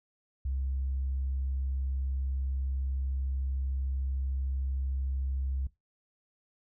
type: tone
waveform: sine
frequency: 66.7 Hz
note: C2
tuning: 34 cents sharp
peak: -28 dBFS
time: 0.45-5.67 s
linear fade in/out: 5 ms
effects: noise-tail reverb RT60 0.2 s tail -20 dB re dry + tanh soft clip ceiling -25 dBFS